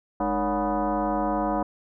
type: tone with frequency modulation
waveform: sine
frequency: 209.2 Hz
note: G#3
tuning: 13 cents sharp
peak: -22 dBFS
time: 0.2-1.63 s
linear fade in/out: 5 ms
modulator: 258 Hz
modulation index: 3.4
effects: none